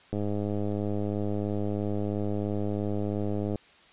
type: click train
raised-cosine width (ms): 2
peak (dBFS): -18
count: 354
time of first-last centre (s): 0.13-3.557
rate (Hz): 103
effects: white hiss -56 dBFS RMS until 3.92 s + resampled to 8000 Hz